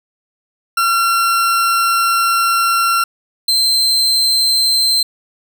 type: tone pair in turn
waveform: 40% pulse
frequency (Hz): 1365 / 4116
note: F6 / C8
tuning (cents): -40 / -29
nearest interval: octave + perfect fifth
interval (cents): 1911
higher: second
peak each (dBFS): -11 / -10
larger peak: second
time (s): 0.77-3.04 / 3.48-5.03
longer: first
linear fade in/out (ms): 5
effects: none